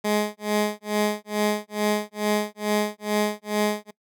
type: tone with tremolo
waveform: 15% pulse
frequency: 209.9 Hz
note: G#3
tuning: 19 cents sharp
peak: -13 dBFS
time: 0.04-3.91 s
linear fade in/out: 10 ms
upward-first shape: sine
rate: 2.3 Hz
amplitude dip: 100%
effects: noise-tail reverb RT60 0.1 s tail -22 dB re dry

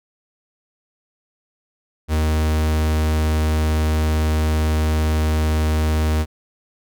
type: tone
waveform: 45% pulse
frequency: 77.78 Hz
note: D#2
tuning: in tune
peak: -16 dBFS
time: 2.08-6.26 s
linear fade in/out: 50 ms
effects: none

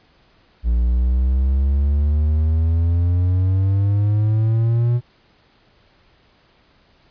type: exponential sweep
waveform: triangle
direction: up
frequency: 57.4 to 121.8 Hz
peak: -12 dBFS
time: 0.63-5.01 s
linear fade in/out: 50 ms
effects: pink hiss -56 dBFS RMS until 7.1 s + resampled to 11025 Hz

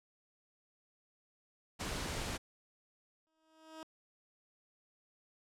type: noise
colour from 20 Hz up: pink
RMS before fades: -39 dBFS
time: 1.79-2.38 s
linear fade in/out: 20 ms
type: tone with exponential growth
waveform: 15% pulse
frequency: 317.6 Hz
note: D#4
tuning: 36 cents sharp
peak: -38 dBFS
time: 3.27-3.83 s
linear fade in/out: 0 ms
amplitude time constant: 120 ms
effects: low-pass 9000 Hz 12 dB/octave

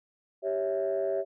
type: chord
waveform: sine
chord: C# diminished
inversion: second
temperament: equal with one note detuned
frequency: 392 / 554.4 / 653.9 Hz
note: G4 / C#5 / E5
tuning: 0 / 0 / -14 cents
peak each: -30 dBFS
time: 0.42-1.25 s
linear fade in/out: 50 ms
effects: tanh soft clip ceiling -20 dBFS

